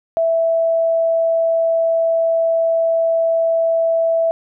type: tone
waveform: sine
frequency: 659.3 Hz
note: E5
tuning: in tune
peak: -13 dBFS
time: 0.17-4.31 s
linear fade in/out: 0 ms
effects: none